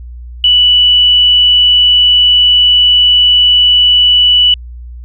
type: tone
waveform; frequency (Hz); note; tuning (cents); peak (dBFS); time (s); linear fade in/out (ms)
sine; 2960; F#7; 0; -4; 0.44-4.54; 2
effects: added 60 Hz sine -25 dBFS peak until 5.04 s